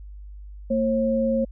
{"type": "tone pair together", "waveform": "sine", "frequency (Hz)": [227.7, 539], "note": ["A#3", "C#5"], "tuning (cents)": [-40, -49], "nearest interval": "octave + minor third", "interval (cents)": 1491, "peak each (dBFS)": -22, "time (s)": [0.7, 1.45], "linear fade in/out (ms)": 10, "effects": ["added 50 Hz sine -37 dBFS peak until 1.51 s"]}